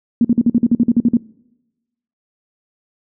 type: tone bursts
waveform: sine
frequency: 235.3 Hz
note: A#3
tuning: 16 cents sharp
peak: -8 dBFS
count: 12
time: 0.21-1.17 s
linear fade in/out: 2 ms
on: 36 ms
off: 48 ms
effects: noise-tail reverb RT60 1.0 s tail -23 dB re dry